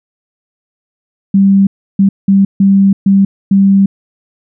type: tone bursts at uneven times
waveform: sine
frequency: 196 Hz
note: G3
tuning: in tune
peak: -4 dBFS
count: 6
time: 1.34-1.67 / 1.99-2.09 / 2.28-2.45 / 2.6-2.93 / 3.06-3.25 / 3.51-3.86 s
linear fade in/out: 5 ms
effects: none